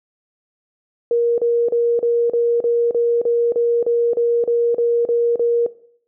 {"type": "tone bursts", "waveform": "sine", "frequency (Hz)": 471.4, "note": "A#4", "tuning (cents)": 19, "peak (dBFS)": -13, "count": 15, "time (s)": [1.11, 5.664], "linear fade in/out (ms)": 2, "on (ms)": 270, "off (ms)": 36, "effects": ["noise-tail reverb RT60 0.6 s tail -18 dB re dry"]}